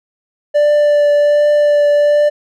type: tone with vibrato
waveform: triangle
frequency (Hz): 587.3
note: D5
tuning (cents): 0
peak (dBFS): -6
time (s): 0.54-2.3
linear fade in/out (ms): 20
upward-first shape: triangle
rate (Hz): 1.3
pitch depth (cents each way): 13
effects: none